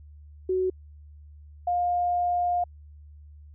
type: tone pair in turn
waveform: sine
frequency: 371.9 / 707.8 Hz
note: F#4 / F5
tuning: +9 / +23 cents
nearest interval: major seventh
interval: 1114 cents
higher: second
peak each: -22 dBFS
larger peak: neither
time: 0.49-0.7 / 1.67-2.64 s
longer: second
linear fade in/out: 5 ms
effects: added 74 Hz sine -45 dBFS peak until 3.54 s